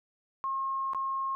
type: tone with dropouts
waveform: sine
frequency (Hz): 1076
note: C6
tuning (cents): +48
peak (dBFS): -29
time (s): 0.44-1.35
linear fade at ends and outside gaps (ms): 0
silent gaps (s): 0.934-0.947
effects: none